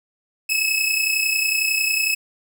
sawtooth tone pair together, 2569 / 2600 Hz, E7 / E7, -45 / -24 cents, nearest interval unison, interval 21 cents, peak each -18 dBFS, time 0.49-2.15 s, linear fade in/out 10 ms, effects none

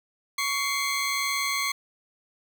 20% pulse tone pair together, 1117.4 / 2093 Hz, C#6 / C7, +13 / 0 cents, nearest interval major seventh, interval 1087 cents, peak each -23 dBFS, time 0.38-1.72 s, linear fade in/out 5 ms, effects none

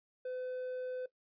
sine tone with hard clipping, 507 Hz, B4, 45 cents sharp, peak -38 dBFS, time 0.25-1.06 s, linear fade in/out 5 ms, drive 3 dB, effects noise-tail reverb RT60 0.1 s tail -17 dB re dry + resampled to 11025 Hz

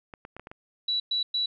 clicks, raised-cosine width 0.5 ms, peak -26 dBFS, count 6, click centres 0.138 / 0.251 / 0.366 / 0.396 / 0.471 / 0.515 s
sine tone bursts, 3932 Hz, B7, 8 cents flat, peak -24 dBFS, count 3, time 0.88-1.46 s, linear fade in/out 5 ms, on 120 ms, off 110 ms
effects none

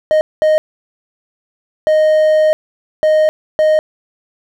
triangle tone bursts at uneven times, 620 Hz, D#5, 6 cents flat, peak -6 dBFS, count 5, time 0.11-0.21 / 0.42-0.58 / 1.87-2.53 / 3.03-3.29 / 3.59-3.79 s, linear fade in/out 0 ms, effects none

